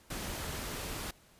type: noise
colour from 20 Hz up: pink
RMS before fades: -39 dBFS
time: 0.1-1.11 s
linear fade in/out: 5 ms
effects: pink hiss -62 dBFS RMS until 1.39 s + resampled to 32000 Hz